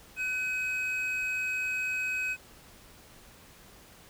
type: tone pair together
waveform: triangle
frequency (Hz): 1508 / 2536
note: F#6 / D#7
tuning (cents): +32 / +32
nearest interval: major sixth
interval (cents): 900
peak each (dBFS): -35 / -28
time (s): 0.16-2.37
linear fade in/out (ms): 50
effects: pink hiss -54 dBFS RMS until 4.09 s